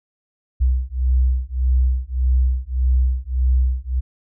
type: beating tone pair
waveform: sine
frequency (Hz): 62.7 / 64.4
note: B1 / C2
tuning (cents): +27 / -27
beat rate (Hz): 1.7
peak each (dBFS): -18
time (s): 0.6-4.01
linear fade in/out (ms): 20
effects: none